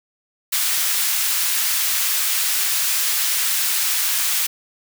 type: high-pass noise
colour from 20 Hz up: white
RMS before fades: -20 dBFS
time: 0.52-4.47 s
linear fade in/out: 10 ms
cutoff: 1400 Hz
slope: 12 dB/octave
effects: none